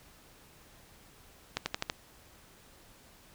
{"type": "accelerating click train", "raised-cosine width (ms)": 0.2, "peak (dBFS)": -13, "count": 5, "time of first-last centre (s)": [1.57, 1.899], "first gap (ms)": 90, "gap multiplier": 0.94, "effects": ["pink hiss -58 dBFS RMS until 3.34 s"]}